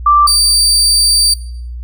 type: tone pair in turn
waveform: sine / 30% pulse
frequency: 1174.7 / 4642 Hz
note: D6 / D8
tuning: 0 / -21 cents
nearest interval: 2 octaves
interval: 2379 cents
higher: second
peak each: -5 dBFS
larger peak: neither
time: 0.06-0.27 / 0.27-1.34 s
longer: second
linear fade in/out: 5 ms
effects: noise-tail reverb RT60 0.6 s tail -18 dB re dry + added 60 Hz sine -22 dBFS peak until 1.83 s